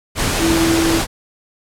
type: tone in noise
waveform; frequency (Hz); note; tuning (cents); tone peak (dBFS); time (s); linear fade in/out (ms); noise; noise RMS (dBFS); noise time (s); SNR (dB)
sine; 329.6; E4; 0; -14; 0.39-1.02; 50; pink; -18; 0.15-1.07; +1
effects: low-pass 11000 Hz 12 dB/octave